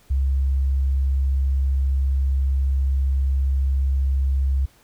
sine tone, 67.4 Hz, C#2, 48 cents flat, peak -17 dBFS, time 0.1-4.66 s, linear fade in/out 10 ms, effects pink hiss -56 dBFS RMS until 4.83 s

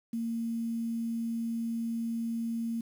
sine tone with quantisation, 230 Hz, A#3, 23 cents flat, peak -30 dBFS, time 0.13-2.81 s, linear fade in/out 5 ms, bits 9, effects none

